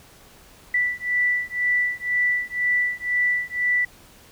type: beating tone pair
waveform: sine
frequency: 1969 / 1971 Hz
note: B6 / B6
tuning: -6 / -4 cents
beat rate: 2 Hz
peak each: -23 dBFS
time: 0.74-3.85 s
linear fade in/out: 5 ms
effects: pink hiss -50 dBFS RMS until 4.31 s